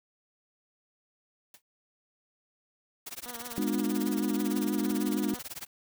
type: noise with exponential decay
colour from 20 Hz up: white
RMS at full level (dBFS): -46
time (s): 1.54-1.62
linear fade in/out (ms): 2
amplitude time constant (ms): 17
type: noise with tremolo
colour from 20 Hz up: white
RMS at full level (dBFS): -38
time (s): 3.06-5.67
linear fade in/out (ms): 10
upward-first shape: sine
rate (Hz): 18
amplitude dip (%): 100
type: tone with vibrato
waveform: 10% pulse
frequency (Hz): 239.1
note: A#3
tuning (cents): +44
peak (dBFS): -34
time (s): 3.26-5.39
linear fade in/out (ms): 0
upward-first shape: sine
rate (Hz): 6.3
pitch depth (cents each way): 55
type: chord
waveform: sine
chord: G# diminished seventh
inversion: none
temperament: just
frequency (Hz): 207.7 / 249.2 / 299 / 358.8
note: G#3 / B3 / D4 / F4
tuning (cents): 0 / +16 / +31 / +47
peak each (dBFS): -31 / -33 / -31 / -36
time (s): 3.58-5.34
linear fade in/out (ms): 0
effects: none